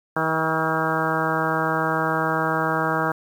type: harmonic tone with a mistuned harmonic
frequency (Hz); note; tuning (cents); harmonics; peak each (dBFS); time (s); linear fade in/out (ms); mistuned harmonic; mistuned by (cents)
160; D#3; +49; 1 / 2 / 3 / 4 / 5 / 6 / 7 / 8 / 9 / 10; -29 / -29 / -29 / -29 / -29 / -29 / -29 / -29 / -29 / -29; 0.16-3.12; 5; 9; -40
effects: 8-bit